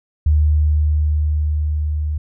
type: tone with level ramp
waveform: sine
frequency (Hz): 75.7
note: D#2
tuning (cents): -47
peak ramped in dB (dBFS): -10 to -18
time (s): 0.26-2.18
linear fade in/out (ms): 5
effects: none